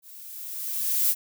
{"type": "noise with level ramp", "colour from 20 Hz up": "violet", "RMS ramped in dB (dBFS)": [-47, -20], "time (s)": [0.02, 1.15], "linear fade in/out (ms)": 50, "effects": []}